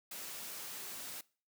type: high-pass noise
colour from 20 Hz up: white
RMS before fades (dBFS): -45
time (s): 0.11-1.21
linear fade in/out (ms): 5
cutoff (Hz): 140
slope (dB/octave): 12
effects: noise-tail reverb RT60 0.4 s tail -22 dB re dry